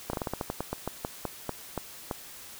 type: slowing click train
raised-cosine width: 1 ms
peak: -16 dBFS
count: 16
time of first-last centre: 0.1-2.112 s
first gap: 33 ms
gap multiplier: 1.18
effects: white hiss -46 dBFS RMS until 2.59 s